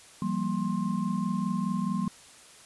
sine tone cluster, 169.7 / 194.5 / 233.9 / 1057 Hz, F3 / G3 / A#3 / C6, -49 / -13 / +6 / +17 cents, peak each -33 / -29 / -32 / -37 dBFS, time 0.22-2.08 s, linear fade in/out 2 ms, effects white hiss -52 dBFS RMS until 2.65 s + resampled to 24000 Hz

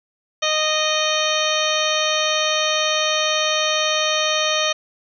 harmonic tone with a mistuned harmonic, 618 Hz, D#5, 12 cents flat, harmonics 1 / 2 / 3 / 4 / 5 / 6 / 7 / 9 / 10, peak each -23 / -25 / -28 / -26 / -24 / -25 / -30 / -30 / -32 dBFS, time 0.42-4.73 s, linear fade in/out 10 ms, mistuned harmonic 9, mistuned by +40 cents, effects none

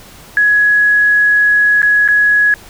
sine tone with dropouts, 1677 Hz, G#6, 16 cents sharp, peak -7 dBFS, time 0.37-2.54 s, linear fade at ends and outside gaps 1 ms, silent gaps 1.819-1.829 / 2.078-2.086 s, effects pink hiss -38 dBFS RMS until 2.69 s

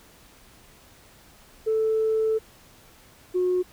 sine tone pair in turn, 440 / 363.3 Hz, A4 / F#4, 0 / -32 cents, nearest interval minor third, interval 332 cents, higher first, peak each -19 dBFS, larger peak neither, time 1.66-2.39 / 3.34-3.63 s, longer first, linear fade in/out 20 ms, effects tanh soft clip ceiling -16 dBFS + pink hiss -53 dBFS RMS until 3.72 s

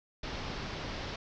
pink low-pass noise, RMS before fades -39 dBFS, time 0.23-1.16 s, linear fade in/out 5 ms, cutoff 5500 Hz, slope 48 dB/octave, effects none

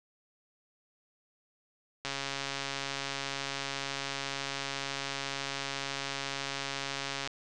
click train, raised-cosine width 0.2 ms, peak -17 dBFS, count 722, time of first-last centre 2.05-7.275 s, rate 138 Hz, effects resampled to 24000 Hz + 9-bit

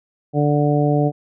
harmonic tone, 146.83 Hz, D3, in tune, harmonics 1 / 2 / 3 / 4 / 5, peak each -17 / -20 / -22 / -23 / -24 dBFS, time 0.33-1.12 s, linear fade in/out 50 ms, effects none

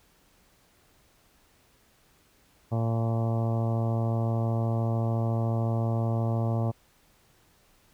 harmonic tone with a mistuned harmonic, 114.2 Hz, A#2, 35 cents flat, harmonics 1 / 2 / 3 / 4 / 5 / 6 / 7 / 8 / 9 / 10, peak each -25 / -33 / -38 / -40 / -37 / -38 / -43 / -45 / -47 / -48 dBFS, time 2.71-6.72 s, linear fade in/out 20 ms, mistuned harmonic 8, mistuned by -49 cents, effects pink hiss -63 dBFS RMS until 7.93 s

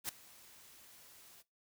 white noise with ADSR envelope, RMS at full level -37 dBFS, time 0.04-1.43 s, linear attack 49 ms, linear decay 4 ms, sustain -22 dB, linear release 26 ms, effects noise-tail reverb RT60 0.2 s tail -19 dB re dry

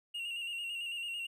triangle tone with vibrato, 2794 Hz, F7, in tune, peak -35 dBFS, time 0.14-1.27 s, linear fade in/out 10 ms, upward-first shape square, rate 9 Hz, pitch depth 36 cents each way, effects none

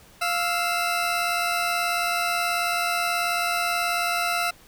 20% pulse tone pair together, 698.5 / 1318.5 Hz, F5 / E6, 0 / 0 cents, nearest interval major seventh, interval 1100 cents, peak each -20 / -21 dBFS, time 0.21-4.51 s, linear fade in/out 10 ms, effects pink hiss -52 dBFS RMS until 4.67 s

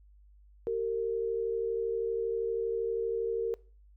sine tone pair together, 385.7 / 458.3 Hz, G4 / A#4, -28 / -29 cents, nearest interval minor third, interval 299 cents, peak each -35 / -29 dBFS, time 0.67-3.54 s, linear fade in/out 0 ms, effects noise-tail reverb RT60 0.4 s tail -22 dB re dry + added 50 Hz sine -55 dBFS peak until 3.96 s

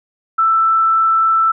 sine tone with frequency modulation, 1326 Hz, E6, 10 cents sharp, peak -10 dBFS, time 0.38-1.52 s, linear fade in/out 10 ms, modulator 23.8 Hz, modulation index 0.3, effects none

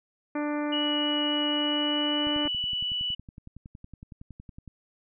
harmonic tone, 295.8 Hz, D4, 13 cents sharp, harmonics 1 / 2 / 3 / 4 / 5 / 6 / 7 / 8, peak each -28 / -34 / -38 / -40 / -42 / -44 / -45 / -46 dBFS, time 0.35-2.48 s, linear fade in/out 5 ms
sine tone with pitch glide, 2926 to 2958 Hz, F#7 to F#7, -20 to -1 cents, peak -27 dBFS, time 0.72-3.15 s, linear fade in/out 10 ms, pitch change +19 cents, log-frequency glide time 1.48-2.42 s
click train, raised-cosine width 5 ms, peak -31 dBFS, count 27, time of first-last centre 2.27-4.677 s, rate 10.8 Hz
effects none

